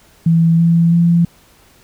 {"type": "tone with pitch steps", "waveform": "sine", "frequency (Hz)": [165.5, 167.91, 170.35], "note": ["E3", "E3", "F3"], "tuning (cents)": [7, 32, -43], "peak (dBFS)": -8, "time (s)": [0.26, 1.25], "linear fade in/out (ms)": 5, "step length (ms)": 330, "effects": ["pink hiss -49 dBFS RMS until 1.83 s"]}